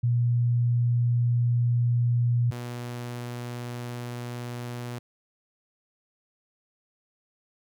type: tone pair in turn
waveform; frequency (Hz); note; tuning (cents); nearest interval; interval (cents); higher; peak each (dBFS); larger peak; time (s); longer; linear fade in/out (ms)
sine / sawtooth; 120 / 121.18; B2 / B2; -49 / -32; unison; 17; second; -20 / -29; first; 0.03-2.51 / 2.51-4.99; neither; 10
effects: none